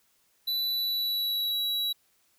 square tone with pitch glide, 3973 to 3900 Hz, B7 to B7, +10 to -23 cents, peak -27 dBFS, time 0.47-1.93 s, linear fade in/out 10 ms, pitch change -33 cents, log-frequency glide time 0.65-1.55 s, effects white hiss -68 dBFS RMS until 2.38 s

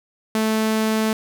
sawtooth tone, 219 Hz, A3, 8 cents flat, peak -14 dBFS, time 0.35-1.13 s, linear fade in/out 2 ms, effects none

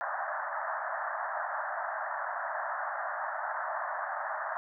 pink band-pass noise, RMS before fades -35 dBFS, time 0.01-4.57 s, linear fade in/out 0 ms, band 610 to 1800 Hz, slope 96 dB/octave, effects none

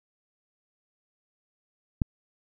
click, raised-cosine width 5 ms, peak -11 dBFS, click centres 2.018 s, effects none

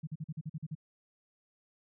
sine tone bursts, 155.56 Hz, D#3, in tune, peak -35 dBFS, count 9, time 0.03-0.752 s, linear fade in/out 10 ms, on 42 ms, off 43 ms, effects none

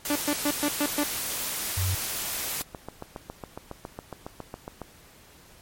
white noise, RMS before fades -31 dBFS, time 0.05-2.62 s, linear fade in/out 2 ms
sawtooth tone bursts, 292.5 Hz, D4, 7 cents flat, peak -19 dBFS, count 6, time 0.1-1.036 s, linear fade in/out 2 ms, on 56 ms, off 120 ms
sine tone, 92.5 Hz, F#2, in tune, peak -24 dBFS, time 1.77-1.95 s, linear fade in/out 5 ms
click train, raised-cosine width 1 ms, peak -21 dBFS, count 17, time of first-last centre 2.61-4.817 s, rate 7.25 Hz
effects pink hiss -53 dBFS RMS until 5.61 s + MP3 64 kbps

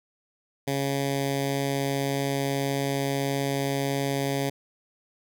10% pulse tone with notch filter, 138.59 Hz, C#3, in tune, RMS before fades -27 dBFS, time 0.67-4.5 s, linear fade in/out 10 ms, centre 1200 Hz, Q 1.3, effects none

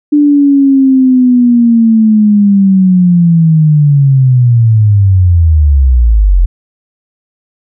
sine linear sweep, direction down, 296.3 to 41.49 Hz, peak -3 dBFS, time 0.12-6.46 s, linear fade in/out 10 ms, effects none

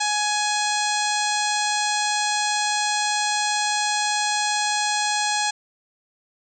harmonic tone, 837 Hz, G#5, 13 cents sharp, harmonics 1 / 2 / 3 / 4 / 5 / 6 / 7 / 8 / 9 / 10, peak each -24 / -28 / -31 / -31 / -29 / -35 / -33 / -32 / -32 / -36 dBFS, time 0-5.51 s, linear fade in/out 10 ms, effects none

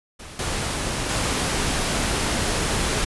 pink noise with level steps, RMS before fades -39 / -26 / -23 dBFS, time 0.19-3.05 s, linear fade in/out 10 ms, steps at 0.39 / 1.09 s, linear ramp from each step 2 ms, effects resampled to 24000 Hz

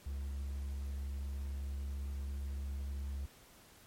triangle tone, 69 Hz, C#2, 7 cents flat, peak -35 dBFS, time 0.06-3.26 s, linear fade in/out 5 ms, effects pink hiss -60 dBFS RMS until 3.86 s + MP3 64 kbps

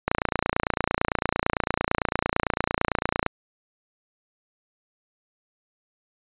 click train, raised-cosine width 0.5 ms, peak -6 dBFS, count 93, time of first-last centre 0.08-3.263 s, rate 28.9 Hz, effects resampled to 8000 Hz

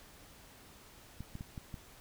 clicks, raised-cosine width 5 ms, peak -30 dBFS, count 5, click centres 1.206 / 1.354 / 1.409 / 1.578 / 1.742 s, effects pink hiss -57 dBFS RMS until 2 s

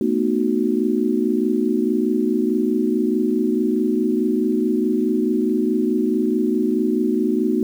sine chord, B dominant seventh, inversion third, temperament just, 222.2 / 246.9 / 308.7 / 370.4 Hz, A3 / B3 / D#4 / F#4, +17 / 0 / -14 / +2 cents, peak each -22 dBFS, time 0.01-7.63 s, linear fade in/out 2 ms, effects 8-bit

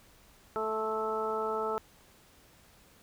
harmonic tone with a mistuned harmonic, 218.9 Hz, A3, 9 cents flat, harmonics 1 / 2 / 3 / 4 / 5 / 6, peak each -45 / -33 / -39 / -37 / -44 / -35 dBFS, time 0.56-1.78 s, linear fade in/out 0 ms, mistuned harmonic 5, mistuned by -19 cents, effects pink hiss -60 dBFS RMS until 3.02 s

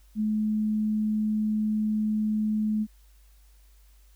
sine tone, 214.4 Hz, A3, 45 cents flat, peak -23 dBFS, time 0.15-2.87 s, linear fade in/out 50 ms, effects added 50 Hz sine -53 dBFS peak until 4.15 s + white hiss -65 dBFS RMS until 4.15 s

